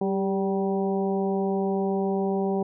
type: harmonic tone with a mistuned harmonic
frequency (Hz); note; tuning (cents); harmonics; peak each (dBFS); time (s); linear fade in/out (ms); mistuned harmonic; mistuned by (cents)
192.9; G3; -28; 1 / 2 / 3 / 4 / 5; -26 / -26 / -34 / -32 / -40; 0.01-2.63; 5; 2; +33
effects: none